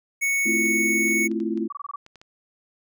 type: tone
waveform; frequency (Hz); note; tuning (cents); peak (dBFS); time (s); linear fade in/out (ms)
square; 2217; C#7; 0; -21; 0.21-1.28; 20
type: chord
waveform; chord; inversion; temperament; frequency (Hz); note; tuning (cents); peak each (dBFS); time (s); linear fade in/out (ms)
sine; F major seventh; first; equal; 220 / 261.6 / 329.6 / 349.2; A3 / C4 / E4 / F4; 0 / 0 / 0 / 0; -27 / -32 / -27 / -30; 0.45-1.68; 20
type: clicks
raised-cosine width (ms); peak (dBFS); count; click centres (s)
0.2; -30; 9; 0.658 / 1.082 / 1.112 / 1.315 / 1.402 / 1.575 / 2.064 / 2.157 / 2.215
type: tone bursts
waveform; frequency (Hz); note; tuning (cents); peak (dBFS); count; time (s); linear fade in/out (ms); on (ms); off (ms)
sine; 1147; D6; -41; -29; 6; 1.7-1.96; 5; 25; 22
effects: none